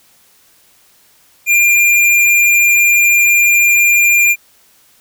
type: tone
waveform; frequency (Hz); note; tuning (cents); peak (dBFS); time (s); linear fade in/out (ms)
square; 2398; D7; +36; -8; 1.46-4.36; 50
effects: white hiss -50 dBFS RMS until 5 s